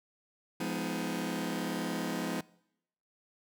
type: chord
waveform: sawtooth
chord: F half-diminished seventh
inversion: none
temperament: just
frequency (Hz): 174.61 / 209.5 / 251.4 / 314.3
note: F3 / Ab3 / Cb4 / Eb4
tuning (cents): 0 / +15 / +31 / +18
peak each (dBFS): -34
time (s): 0.6-2.41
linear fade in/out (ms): 5
effects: noise-tail reverb RT60 0.8 s tail -23 dB re dry